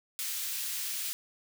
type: high-pass noise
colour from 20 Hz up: white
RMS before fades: -35 dBFS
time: 0.19-1.13 s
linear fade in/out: 0 ms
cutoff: 2200 Hz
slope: 12 dB/octave
effects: none